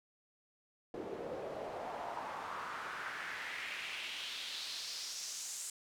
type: noise with band-pass filter sweep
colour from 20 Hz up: pink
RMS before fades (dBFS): -43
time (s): 0.94-5.7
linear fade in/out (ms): 2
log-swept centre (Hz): 400 to 7800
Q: 2.6
effects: none